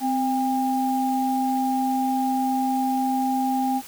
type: tone pair together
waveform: sine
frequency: 259.2 / 804.1 Hz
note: C4 / G5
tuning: -16 / +44 cents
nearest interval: octave + minor sixth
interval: 1960 cents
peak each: -23 dBFS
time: 0-3.82 s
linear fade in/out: 50 ms
effects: white hiss -42 dBFS RMS until 3.87 s